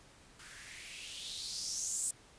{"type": "noise with band-pass filter sweep", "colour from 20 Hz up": "violet", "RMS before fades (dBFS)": -41, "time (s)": [0.39, 2.11], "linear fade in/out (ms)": 5, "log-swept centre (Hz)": [1400, 8400], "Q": 4.4, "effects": ["pink hiss -60 dBFS RMS until 2.38 s", "resampled to 22050 Hz"]}